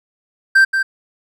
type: tone with echo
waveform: triangle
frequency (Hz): 1568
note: G6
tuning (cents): 0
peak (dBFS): -5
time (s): 0.55-0.65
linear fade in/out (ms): 10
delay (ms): 180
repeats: 1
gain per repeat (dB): -7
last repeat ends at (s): 0.83
effects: none